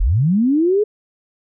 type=linear sweep; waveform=sine; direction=up; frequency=30.87 to 432.9 Hz; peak=-12 dBFS; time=0-0.84 s; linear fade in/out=10 ms; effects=none